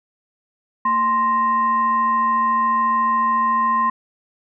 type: tone with frequency modulation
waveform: sine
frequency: 1046.5 Hz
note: C6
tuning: in tune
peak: -15 dBFS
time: 0.85-3.9 s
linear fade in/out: 5 ms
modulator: 818 Hz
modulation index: 0.4
effects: none